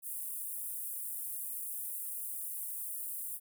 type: high-pass noise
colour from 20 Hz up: pink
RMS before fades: -40 dBFS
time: 0.02-3.4 s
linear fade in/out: 50 ms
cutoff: 9200 Hz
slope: 48 dB/octave
effects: none